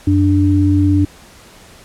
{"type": "tone pair together", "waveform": "sine", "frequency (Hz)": [92.19, 293.7], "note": ["F#2", "D4"], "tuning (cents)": [-6, 0], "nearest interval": "octave + minor sixth", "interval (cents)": 2006, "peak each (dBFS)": -12, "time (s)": [0.07, 1.05], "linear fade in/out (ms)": 5, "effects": ["pink hiss -42 dBFS RMS until 1.84 s", "low-pass 11000 Hz 12 dB/octave"]}